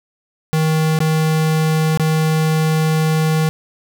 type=tone with dropouts; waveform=square; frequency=157.6 Hz; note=D#3; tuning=23 cents sharp; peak=-14 dBFS; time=0.53-3.49 s; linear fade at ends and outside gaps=0 ms; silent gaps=0.989-1.004 / 1.974-1.997 s; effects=none